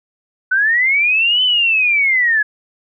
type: linear two-way sweep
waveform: sine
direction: up then down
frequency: 1484 to 3051 to 1671 Hz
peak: -11 dBFS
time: 0.51-2.43 s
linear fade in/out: 10 ms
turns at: 1.43 s
effects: none

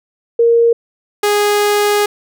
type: tone pair in turn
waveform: sine / sawtooth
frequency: 466.2 / 413.5 Hz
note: A#4 / G#4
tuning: 0 / -8 cents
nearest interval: major second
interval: 208 cents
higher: first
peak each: -7 dBFS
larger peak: neither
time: 0.39-0.73 / 1.23-2.06 s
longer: second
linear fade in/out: 5 ms
effects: none

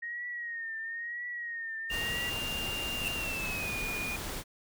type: tone with vibrato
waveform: sine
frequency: 1866 Hz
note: A#6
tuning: 1 cent sharp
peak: -35 dBFS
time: 0.02-2.3 s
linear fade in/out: 10 ms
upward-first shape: triangle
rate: 1 Hz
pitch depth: 78 cents each way
type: noise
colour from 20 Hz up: pink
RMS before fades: -38 dBFS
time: 1.89-4.44 s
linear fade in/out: 50 ms
type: tone with pitch glide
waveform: sine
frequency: 2794 to 2446 Hz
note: F7 to D#7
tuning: 0 to -30 cents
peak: -34 dBFS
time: 1.9-4.16 s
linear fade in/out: 2 ms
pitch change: -230 cents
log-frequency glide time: 3.14-3.74 s
type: tone with exponential growth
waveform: square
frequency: 2700 Hz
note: E7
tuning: 41 cents sharp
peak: -28 dBFS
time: 2.95-3.08 s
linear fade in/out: 1 ms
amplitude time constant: 28 ms
effects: none

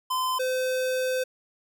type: tone pair in turn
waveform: square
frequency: 1026 / 513 Hz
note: C6 / C5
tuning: -34 / -34 cents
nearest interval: octave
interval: 1200 cents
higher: first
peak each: -25 / -25 dBFS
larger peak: neither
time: 0.1-0.39 / 0.39-1.24 s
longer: second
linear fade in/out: 10 ms
effects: none

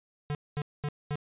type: tone bursts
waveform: square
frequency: 146.83 Hz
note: D3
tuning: in tune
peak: -30 dBFS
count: 4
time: 0.3-1.156 s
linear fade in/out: 0 ms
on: 49 ms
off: 220 ms
effects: resampled to 8000 Hz

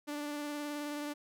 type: tone with vibrato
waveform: sawtooth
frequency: 293.7 Hz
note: D4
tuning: in tune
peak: -33 dBFS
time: 0.07-1.14 s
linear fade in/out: 20 ms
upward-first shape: triangle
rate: 19 Hz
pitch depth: 23 cents each way
effects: none

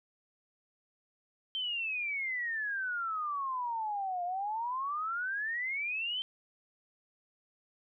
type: exponential two-way sweep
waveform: sine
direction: down then up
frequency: 3136 to 696 to 3136 Hz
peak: -32 dBFS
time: 1.55-6.22 s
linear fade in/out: 0 ms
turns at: 4.24 s
effects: none

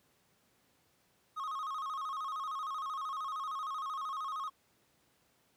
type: tone with vibrato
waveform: triangle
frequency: 1169 Hz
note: D6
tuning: 8 cents flat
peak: -34 dBFS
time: 1.36-4.5 s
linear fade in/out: 20 ms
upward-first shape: square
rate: 13 Hz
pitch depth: 120 cents each way
effects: pink hiss -71 dBFS RMS until 5.56 s + high-pass 100 Hz 12 dB/octave

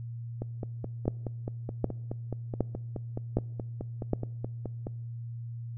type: two click trains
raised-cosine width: 2 ms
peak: -21 / -12 dBFS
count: 22 / 5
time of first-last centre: 0.42-4.869 / 1.08-4.133 s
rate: 4.72 / 1.31 Hz
effects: noise-tail reverb RT60 1.0 s tail -24 dB re dry + added 117 Hz sine -36 dBFS peak until 5.77 s

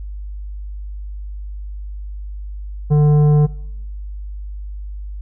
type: tone with tanh clipping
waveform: sine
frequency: 148.6 Hz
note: D3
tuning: 21 cents sharp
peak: -11 dBFS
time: 2.9-3.47 s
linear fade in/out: 20 ms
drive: 10 dB
effects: noise-tail reverb RT60 0.7 s tail -20 dB re dry + added 50 Hz sine -26 dBFS peak until 5.21 s

